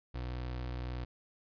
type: tone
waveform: 30% pulse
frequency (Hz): 61.74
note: B1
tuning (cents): 0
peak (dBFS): -34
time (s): 0.14-1.05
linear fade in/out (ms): 10
effects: resampled to 11025 Hz